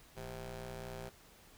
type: ring-modulated tone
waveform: 15% pulse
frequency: 122.8 Hz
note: B2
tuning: 9 cents flat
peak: -34 dBFS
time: 0.16-1.1 s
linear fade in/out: 20 ms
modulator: 275 Hz
effects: pink hiss -61 dBFS RMS until 1.57 s